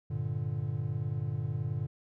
triangle chord, G minor, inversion none, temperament equal, 98 / 116.54 / 146.83 Hz, G2 / Bb2 / D3, 0 / 0 / 0 cents, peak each -35 / -32 / -33 dBFS, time 0.1-1.87 s, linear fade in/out 10 ms, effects none

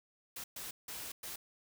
white noise bursts at uneven times, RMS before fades -44 dBFS, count 4, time 0.36-0.44 / 0.56-0.71 / 0.88-1.12 / 1.23-1.36 s, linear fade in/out 5 ms, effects none

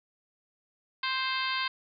harmonic tone, 524 Hz, C5, 2 cents sharp, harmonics 2 / 3 / 4 / 5 / 6 / 7 / 8 / 9, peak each -33 / -35 / -36 / -37 / -38 / -38 / -39 / -40 dBFS, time 1.03-1.68 s, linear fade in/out 5 ms, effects none

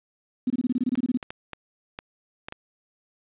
sine tone bursts, 250 Hz, B3, 21 cents sharp, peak -20 dBFS, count 13, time 0.47-1.174 s, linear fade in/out 5 ms, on 32 ms, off 24 ms
clicks, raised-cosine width 0.3 ms, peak -18 dBFS, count 7, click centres 0.954 / 1.228 / 1.305 / 1.533 / 1.989 / 2.485 / 2.524 s
effects resampled to 8000 Hz + 9-bit

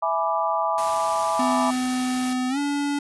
sine chord, E dominant seventh, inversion none, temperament equal with one note detuned, 659.3 / 837.8 / 987.8 / 1174.7 Hz, E5 / G#5 / B5 / D6, 0 / +15 / 0 / 0 cents, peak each -26 dBFS, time 0.02-1.71 s, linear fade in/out 10 ms
white noise, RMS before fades -35 dBFS, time 0.78-2.33 s, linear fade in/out 0 ms
square tone with pitch glide, 253.5 to 286.2 Hz, B3 to D4, +45 to -45 cents, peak -23 dBFS, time 1.39-2.99 s, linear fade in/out 5 ms, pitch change +210 cents, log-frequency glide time 2.49-2.58 s
effects resampled to 24000 Hz

